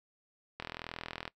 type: click train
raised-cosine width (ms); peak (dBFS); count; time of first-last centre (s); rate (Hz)
0.3; -22; 29; 0.6-1.278; 41.3
effects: noise-tail reverb RT60 0.1 s tail -21 dB re dry